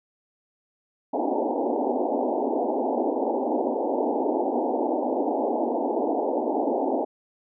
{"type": "band-pass noise", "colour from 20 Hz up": "pink", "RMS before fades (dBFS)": -25, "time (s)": [1.13, 7.05], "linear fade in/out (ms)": 10, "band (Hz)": [240, 900], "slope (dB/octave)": 96, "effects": []}